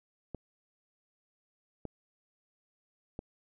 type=clicks; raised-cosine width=2 ms; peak=-25 dBFS; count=3; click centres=0.347 / 1.853 / 3.191 s; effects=none